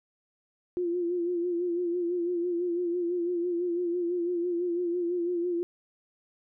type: tone with vibrato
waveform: sine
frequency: 349.2 Hz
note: F4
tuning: in tune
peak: -26 dBFS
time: 0.77-5.63 s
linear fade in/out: 0 ms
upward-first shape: sine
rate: 6 Hz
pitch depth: 51 cents each way
effects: none